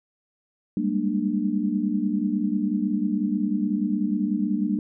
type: tone cluster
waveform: sine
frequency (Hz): 195.7 / 205.8 / 232 / 297.7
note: G3 / G#3 / A#3 / D4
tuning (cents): -3 / -16 / -8 / +24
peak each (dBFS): -27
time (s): 0.77-4.79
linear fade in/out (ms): 2
effects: none